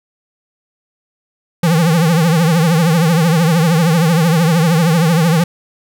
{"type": "tone with vibrato", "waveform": "square", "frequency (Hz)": 165.1, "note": "E3", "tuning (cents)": 3, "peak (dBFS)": -10, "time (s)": [1.63, 5.44], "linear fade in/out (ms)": 5, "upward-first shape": "triangle", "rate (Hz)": 13, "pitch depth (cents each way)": 150, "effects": []}